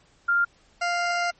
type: tone pair in turn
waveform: sine / 20% pulse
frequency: 1396.9 / 698.5 Hz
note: F6 / F5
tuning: 0 / 0 cents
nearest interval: octave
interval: 1200 cents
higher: first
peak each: -18 dBFS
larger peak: neither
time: 0.28-0.45 / 0.81-1.31 s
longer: second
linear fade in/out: 10 ms
effects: pink hiss -60 dBFS RMS until 1.39 s + MP3 32 kbps